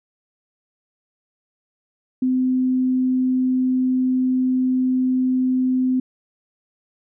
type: tone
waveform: sine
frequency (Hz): 256.3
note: C4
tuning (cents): -36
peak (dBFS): -16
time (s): 2.22-6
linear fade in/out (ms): 5
effects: none